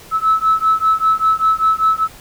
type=beating tone pair; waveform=sine; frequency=1300 / 1305.1 Hz; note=E6 / E6; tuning=-24 / -18 cents; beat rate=5.1 Hz; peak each=-14 dBFS; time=0.11-2.08 s; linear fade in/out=50 ms; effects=tanh soft clip ceiling -5 dBFS + pink hiss -40 dBFS RMS until 2.2 s